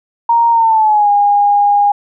sine tone with pitch glide, 932.3 to 816.3 Hz, A#5 to G#5, 0 to -30 cents, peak -7 dBFS, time 0.29-1.92 s, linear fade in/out 5 ms, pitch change -230 cents, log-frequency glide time 0.51-1.1 s, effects none

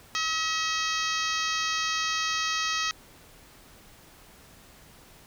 harmonic tone, 640 Hz, D#5, 49 cents sharp, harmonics 2 / 3 / 4 / 5 / 6 / 7 / 8 / 9 / 10, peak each -31 / -33 / -34 / -35 / -36 / -36 / -37 / -38 / -38 dBFS, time 0.15-2.91 s, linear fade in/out 0 ms, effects pink hiss -53 dBFS RMS until 5.26 s

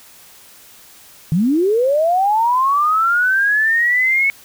sine linear sweep, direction up, 148.8 to 2217 Hz, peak -12 dBFS, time 1.32-4.3 s, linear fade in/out 0 ms, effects white hiss -44 dBFS RMS until 4.44 s

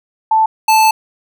sine / square tone pair in turn, 880 / 876.5 Hz, A5 / A5, 0 / -7 cents, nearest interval unison, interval 7 cents, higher first, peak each -8 dBFS, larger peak neither, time 0.31-0.46 / 0.68-0.91 s, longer second, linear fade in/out 5 ms, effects none

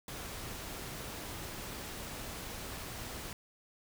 pink noise, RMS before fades -43 dBFS, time 0.08-3.33 s, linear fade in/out 2 ms, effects none

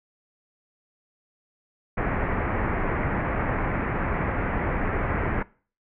pink low-pass noise, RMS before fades -26 dBFS, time 1.97-5.43 s, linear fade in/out 10 ms, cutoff 2200 Hz, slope 48 dB/octave, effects noise-tail reverb RT60 0.4 s tail -21 dB re dry

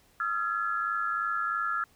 sine tone cluster, 1262 / 1365 / 1690 Hz, D#6 / F6 / G#6, +24 / -40 / +30 cents, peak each -34 / -29 / -34 dBFS, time 0.2-1.84 s, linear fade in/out 2 ms, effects pink hiss -63 dBFS RMS until 1.95 s

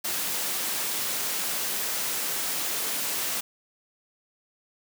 white high-pass noise, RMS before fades -29 dBFS, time 0.04-3.41 s, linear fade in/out 10 ms, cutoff 170 Hz, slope 12 dB/octave, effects none

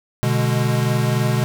square chord, G# diminished, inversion first, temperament equal, 123.47 / 146.83 / 207.7 Hz, B2 / D3 / G#3, 0 / 0 / 0 cents, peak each -19 / -23 / -25 dBFS, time 0.23-1.44 s, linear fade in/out 0 ms, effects none

